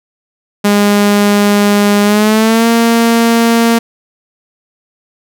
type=tone with pitch glide; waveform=sawtooth; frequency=204.7 to 231.1 Hz; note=G#3 to A#3; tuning=-25 to -15 cents; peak=-3 dBFS; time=0.64-3.79 s; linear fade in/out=10 ms; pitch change=+210 cents; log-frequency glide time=2.03-2.67 s; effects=none